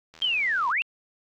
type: click train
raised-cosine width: 0.2 ms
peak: -30 dBFS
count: 47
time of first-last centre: 0.14-0.714 s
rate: 80.2 Hz
type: linear two-way sweep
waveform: sine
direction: down then up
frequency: 3217 to 916 to 2819 Hz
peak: -22 dBFS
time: 0.22-0.82 s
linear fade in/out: 0 ms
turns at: 0.69 s
effects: AAC 48 kbps